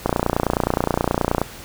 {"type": "click train", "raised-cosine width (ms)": 1, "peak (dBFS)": -3, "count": 41, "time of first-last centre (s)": [0.06, 1.416], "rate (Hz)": 29.5, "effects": ["pink hiss -38 dBFS RMS until 1.64 s"]}